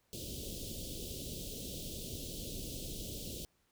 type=band-stop noise; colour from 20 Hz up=pink; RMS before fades=-43 dBFS; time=0.13-3.45 s; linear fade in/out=0 ms; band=570 to 3000 Hz; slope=48 dB/octave; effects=pink hiss -75 dBFS RMS until 3.71 s